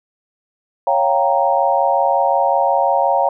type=chord; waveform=sine; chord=G half-diminished seventh; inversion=second; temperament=equal; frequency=554.4 / 698.5 / 784 / 932.3 Hz; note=Db5 / F5 / G5 / Bb5; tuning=0 / 0 / 0 / 0 cents; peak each=-18 dBFS; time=0.87-3.29 s; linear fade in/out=2 ms; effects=none